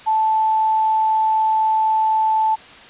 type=tone; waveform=sine; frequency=876 Hz; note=A5; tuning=8 cents flat; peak=-14 dBFS; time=0.06-2.56 s; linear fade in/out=20 ms; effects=white hiss -41 dBFS RMS until 2.89 s + resampled to 8000 Hz